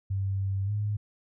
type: tone with pitch glide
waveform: sine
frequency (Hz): 97.3 to 104.28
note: G2 to G#2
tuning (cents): -12 to +8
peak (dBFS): -26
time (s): 0.1-0.97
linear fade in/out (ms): 10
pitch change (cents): +120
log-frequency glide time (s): 0.65-0.71
effects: none